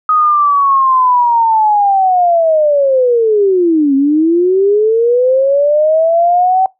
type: linear two-way sweep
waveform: sine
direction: down then up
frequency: 1257 to 268.4 to 765 Hz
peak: -7 dBFS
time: 0.09-6.66 s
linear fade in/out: 2 ms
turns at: 3.95 s
effects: noise-tail reverb RT60 0.2 s tail -24 dB re dry